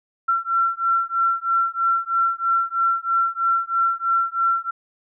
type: beating tone pair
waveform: sine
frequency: 1355 / 1358.1 Hz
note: E6 / F6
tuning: +47 / -49 cents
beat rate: 3.1 Hz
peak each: -21 dBFS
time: 0.28-4.71 s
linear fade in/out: 10 ms
effects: none